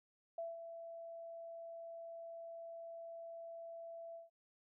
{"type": "tone with ADSR envelope", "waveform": "sine", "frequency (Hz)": 668, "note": "E5", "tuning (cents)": 23, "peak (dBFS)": -39, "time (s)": [0.38, 4.3], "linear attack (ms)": 4, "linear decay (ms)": 180, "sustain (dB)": -8, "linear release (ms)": 150, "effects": []}